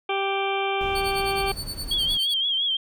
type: harmonic tone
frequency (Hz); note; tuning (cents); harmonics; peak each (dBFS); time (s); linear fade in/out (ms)
392; G4; 0; 1 / 2 / 3 / 4 / 6 / 7 / 8 / 9; -27 / -27 / -32 / -38 / -30 / -39 / -34 / -42; 0.09-1.52; 5
type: noise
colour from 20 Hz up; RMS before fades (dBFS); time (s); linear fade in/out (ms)
brown; -35; 0.81-2.17; 0
type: tone with tremolo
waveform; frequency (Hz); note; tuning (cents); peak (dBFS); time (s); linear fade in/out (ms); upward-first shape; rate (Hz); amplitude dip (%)
sawtooth; 4484; C#8; +19; -26; 0.95-2.34; 5; sine; 9.6; 90
type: tone with vibrato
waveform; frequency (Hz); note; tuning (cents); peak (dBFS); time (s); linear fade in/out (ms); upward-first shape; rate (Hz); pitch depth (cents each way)
sine; 3243; G#7; -42; -21; 1.91-2.77; 5; triangle; 5.8; 89
effects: none